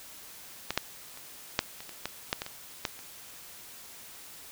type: clicks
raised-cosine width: 0.2 ms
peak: -12 / -7 / -28 / -6 / -25 / -25 / -14 / -9 / -16 / -22 / -11 / -29 dBFS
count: 12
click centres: 0.706 / 0.776 / 1.174 / 1.591 / 1.805 / 1.893 / 2.056 / 2.329 / 2.419 / 2.464 / 2.852 / 2.991 s
effects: white hiss -48 dBFS RMS until 4.51 s